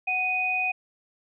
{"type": "tone pair together", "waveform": "sine", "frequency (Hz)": [740, 2489], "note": ["F#5", "D#7"], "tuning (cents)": [0, 0], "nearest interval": "octave + major sixth", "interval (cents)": 2100, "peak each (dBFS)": [-30, -24], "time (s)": [0.07, 0.72], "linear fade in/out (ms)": 10, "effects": []}